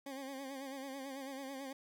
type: tone with vibrato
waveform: 20% pulse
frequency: 270.7 Hz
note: C#4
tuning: 41 cents flat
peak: -38 dBFS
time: 0.06-1.73 s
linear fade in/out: 5 ms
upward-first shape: sine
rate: 9.1 Hz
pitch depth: 61 cents each way
effects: none